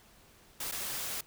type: noise with dropouts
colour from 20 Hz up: white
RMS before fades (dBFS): -37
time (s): 0.6-1.21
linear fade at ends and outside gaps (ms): 5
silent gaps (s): 0.714-0.72
effects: pink hiss -60 dBFS RMS until 1.26 s